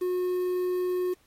triangle tone with quantisation, 362.5 Hz, F#4, 35 cents flat, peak -23 dBFS, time 0.01-1.14 s, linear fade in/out 10 ms, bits 8, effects pink hiss -65 dBFS RMS until 1.26 s + AAC 48 kbps

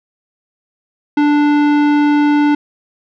sine tone with tanh clipping, 293.7 Hz, D4, in tune, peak -11 dBFS, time 1.17-2.55 s, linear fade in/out 5 ms, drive 17 dB, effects none

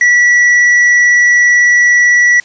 triangle tone with tanh clipping, 1947 Hz, B6, 25 cents flat, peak -6 dBFS, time 0.01-2.4 s, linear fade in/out 2 ms, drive 9 dB, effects white hiss -41 dBFS RMS until 2.44 s + resampled to 16000 Hz

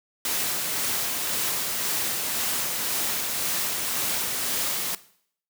white noise with tremolo, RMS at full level -26 dBFS, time 0.25-4.95 s, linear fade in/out 2 ms, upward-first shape sine, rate 1.9 Hz, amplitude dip 25%, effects noise-tail reverb RT60 0.6 s tail -17 dB re dry + high-pass 100 Hz 12 dB/octave

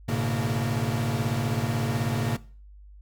45% pulse tone cluster, 106.7 / 122.7 / 141.3 / 230 Hz, G#2 / B2 / C#3 / A#3, +47 / -11 / +34 / -23 cents, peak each -30 dBFS, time 0.08-2.37 s, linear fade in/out 10 ms, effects noise-tail reverb RT60 0.4 s tail -18 dB re dry + added 50 Hz sine -45 dBFS peak until 3.01 s

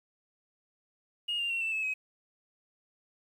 sine tone with pitch steps, 2859 / 2792 / 2727 / 2663 / 2601 / 2540 Hz, F7 / F7 / F7 / E7 / E7 / D#7, +40 / -1 / -42 / +17 / -24 / +35 cents, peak -28 dBFS, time 1.28-1.94 s, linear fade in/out 10 ms, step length 110 ms, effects tanh soft clip ceiling -26 dBFS + 10-bit

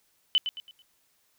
sine tone with echo, 3010 Hz, F#7, 29 cents sharp, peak -18 dBFS, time 0.35-0.38 s, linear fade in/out 0 ms, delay 110 ms, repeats 4, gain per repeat -9 dB, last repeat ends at 0.82 s, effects white hiss -69 dBFS RMS until 1.38 s

